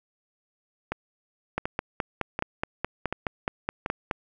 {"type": "two click trains", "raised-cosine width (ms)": 0.5, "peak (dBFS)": [-11, -13], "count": [13, 5], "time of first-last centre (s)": [[1.58, 4.112], [0.92, 3.861]], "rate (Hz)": [4.74, 1.36], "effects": []}